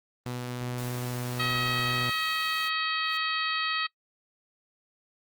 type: tone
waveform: sawtooth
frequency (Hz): 123.47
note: B2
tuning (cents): 0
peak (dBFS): -27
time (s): 0.26-2.1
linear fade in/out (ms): 0
type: noise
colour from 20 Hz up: white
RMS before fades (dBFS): -44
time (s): 0.78-2.68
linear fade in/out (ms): 0
type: harmonic tone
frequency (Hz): 637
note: D#5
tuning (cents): +41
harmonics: 2 / 3 / 4 / 5 / 6 / 7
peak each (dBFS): -31 / -33 / -34 / -35 / -36 / -36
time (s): 1.39-3.87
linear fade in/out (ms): 10
type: noise with exponential growth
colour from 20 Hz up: white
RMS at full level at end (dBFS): -47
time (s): 2.92-3.17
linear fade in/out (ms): 5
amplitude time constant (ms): 53
effects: noise-tail reverb RT60 0.1 s tail -24 dB re dry + Opus 24 kbps